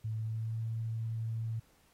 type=tone with pitch glide; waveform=sine; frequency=110 to 112.9 Hz; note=A2 to A2; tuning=0 to +45 cents; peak=-33 dBFS; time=0.04-1.6 s; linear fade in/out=10 ms; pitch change=+45 cents; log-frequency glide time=0.15-0.59 s; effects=pink hiss -68 dBFS RMS until 1.93 s + AAC 48 kbps